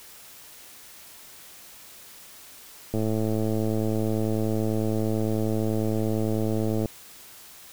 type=click train; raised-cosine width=2 ms; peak=-14 dBFS; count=428; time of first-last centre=2.94-6.857 s; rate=109 Hz; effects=white hiss -47 dBFS RMS until 7.72 s